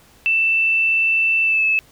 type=tone with pitch glide; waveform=sine; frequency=2662 to 2607 Hz; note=E7 to E7; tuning=+16 to -20 cents; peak=-14 dBFS; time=0.26-1.79 s; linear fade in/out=0 ms; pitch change=-36 cents; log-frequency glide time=1.43-1.64 s; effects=pink hiss -51 dBFS RMS until 1.91 s